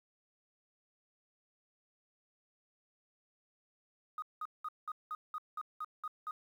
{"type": "tone bursts", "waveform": "sine", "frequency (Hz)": 1244.5, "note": "D#6", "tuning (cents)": 0, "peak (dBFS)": -36, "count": 10, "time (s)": [4.18, 6.31], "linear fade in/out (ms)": 2, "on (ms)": 42, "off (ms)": 190, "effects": ["tanh soft clip ceiling -32 dBFS", "11-bit"]}